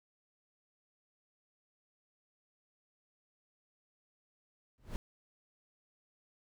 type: noise with exponential growth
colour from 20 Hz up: brown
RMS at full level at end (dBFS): -34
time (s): 4.78-4.96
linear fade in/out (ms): 0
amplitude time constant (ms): 39
effects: none